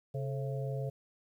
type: harmonic tone with a mistuned harmonic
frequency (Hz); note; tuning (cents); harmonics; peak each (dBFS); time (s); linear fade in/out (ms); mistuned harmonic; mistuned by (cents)
134.4; C3; +47; 1 / 3 / 4 / 5; -34 / -42 / -42 / -46; 0.14-0.9; 10; 3; +120
effects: 11-bit